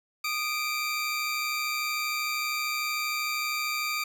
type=tone pair together; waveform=25% pulse; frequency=1231 / 2329 Hz; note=D#6 / D7; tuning=-19 / -15 cents; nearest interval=major seventh; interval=1104 cents; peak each=-28 / -26 dBFS; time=0.24-4.04 s; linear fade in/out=5 ms; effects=none